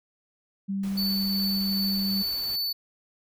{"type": "tone", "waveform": "sine", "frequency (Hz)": 196, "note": "G3", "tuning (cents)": 0, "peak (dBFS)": -26, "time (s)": [0.68, 2.23], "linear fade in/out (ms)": 20}
{"type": "noise", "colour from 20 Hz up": "pink", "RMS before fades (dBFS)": -45, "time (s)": [0.83, 2.56], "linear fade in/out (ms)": 5}
{"type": "tone with tremolo", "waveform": "square", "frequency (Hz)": 4491, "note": "C#8", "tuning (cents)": 22, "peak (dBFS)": -26, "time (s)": [0.97, 2.73], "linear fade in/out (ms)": 10, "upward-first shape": "triangle", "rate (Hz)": 2.6, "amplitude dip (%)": 25}
{"effects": []}